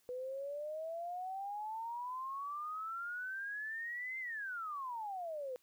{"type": "exponential two-way sweep", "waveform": "sine", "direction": "up then down", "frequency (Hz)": [493.3, 2097, 493.3], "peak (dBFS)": -39, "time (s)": [0.09, 5.56], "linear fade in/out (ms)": 0, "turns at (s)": 4.19, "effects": ["white hiss -73 dBFS RMS until 5.62 s"]}